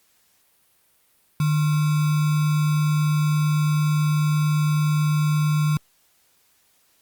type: tone with sample-and-hold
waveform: sine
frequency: 151.5 Hz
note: D#3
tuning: 46 cents flat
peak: -17 dBFS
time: 1.4-5.77 s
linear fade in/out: 2 ms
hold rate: 1225 Hz
effects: white hiss -62 dBFS RMS until 7.01 s + Opus 48 kbps